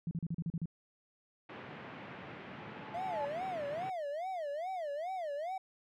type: tone bursts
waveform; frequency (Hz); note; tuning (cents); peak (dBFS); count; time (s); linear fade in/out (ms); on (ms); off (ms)
sine; 166.3; E3; +16; -33; 8; 0.07-0.657; 2; 41; 37
type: band-pass noise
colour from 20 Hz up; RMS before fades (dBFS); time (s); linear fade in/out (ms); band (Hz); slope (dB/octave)
pink; -48; 1.49-3.9; 5; 120 to 2700; 24
type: tone with exponential growth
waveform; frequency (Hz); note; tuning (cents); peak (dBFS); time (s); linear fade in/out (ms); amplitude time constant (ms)
sine; 861; A5; -38; -34; 2.42-3.25; 2; 180
type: tone with vibrato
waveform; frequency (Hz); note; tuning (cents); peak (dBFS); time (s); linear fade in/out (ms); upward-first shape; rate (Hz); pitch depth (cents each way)
triangle; 658; E5; -3; -34; 2.94-5.58; 5; sine; 2.4; 260
effects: none